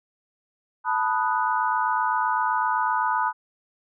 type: chord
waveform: sine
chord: B dominant seventh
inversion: third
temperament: equal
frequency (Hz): 880 / 987.8 / 1244.5 / 1480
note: A5 / B5 / D#6 / F#6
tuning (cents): 0 / 0 / 0 / 0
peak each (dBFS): -26 / -24 / -28 / -29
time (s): 0.84-3.33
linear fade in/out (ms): 50
effects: none